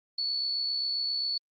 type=tone with amplitude modulation; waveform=sine; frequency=4435 Hz; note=C#8; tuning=in tune; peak=-26 dBFS; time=0.18-1.38 s; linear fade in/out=5 ms; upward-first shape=sine; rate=67.5 Hz; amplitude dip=35%; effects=Opus 24 kbps